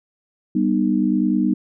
sine chord, G augmented, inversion none, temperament just, 196 / 245 / 306.2 Hz, G3 / B3 / D#4, 0 / -14 / -28 cents, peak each -20 dBFS, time 0.55-1.54 s, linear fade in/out 5 ms, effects none

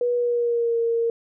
sine tone with pitch glide, 485.4 to 462.9 Hz, B4 to A#4, -30 to -12 cents, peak -19 dBFS, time 0.01-1.1 s, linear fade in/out 2 ms, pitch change -82 cents, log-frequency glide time 0.15-0.78 s, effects none

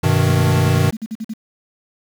square chord, G augmented, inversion none, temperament equal with one note detuned, 98 / 126.28 / 155.56 Hz, G2 / B2 / D#3, 0 / +39 / 0 cents, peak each -18 dBFS, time 0.03-0.91 s, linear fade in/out 10 ms
sine tone bursts, 220 Hz, A3, in tune, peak -22 dBFS, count 12, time 0.28-1.338 s, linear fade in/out 10 ms, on 46 ms, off 46 ms
effects 7-bit

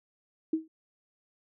sine tone with exponential decay, 318.9 Hz, D#4, 43 cents sharp, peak -21 dBFS, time 0.53-0.68 s, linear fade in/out 5 ms, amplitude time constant 32 ms, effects none

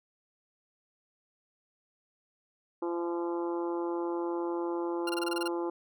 harmonic tone, 171.4 Hz, F3, 32 cents flat, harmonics 2 / 3 / 4 / 5 / 6 / 7 / 8, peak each -31 / -39 / -49 / -40 / -43 / -49 / -53 dBFS, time 2.82-5.7 s, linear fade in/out 5 ms
20% pulse tone bursts, 1396.9 Hz, F6, in tune, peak -27 dBFS, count 9, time 5.07-5.479 s, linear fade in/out 5 ms, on 25 ms, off 23 ms
effects none

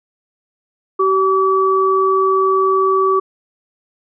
sine tone pair together, 383 / 1147.7 Hz, G4 / D6, -40 / -40 cents, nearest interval octave + perfect fifth, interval 1900 cents, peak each -14 dBFS, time 0.99-3.2 s, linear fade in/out 10 ms, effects none

